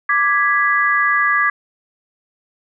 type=chord; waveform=sine; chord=G# diminished; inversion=second; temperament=equal; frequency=1174.7 / 1661.2 / 1975.5 Hz; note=D6 / G#6 / B6; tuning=0 / 0 / 0 cents; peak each=-17 / -16 / -19 dBFS; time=0.09-1.5 s; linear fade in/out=5 ms; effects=none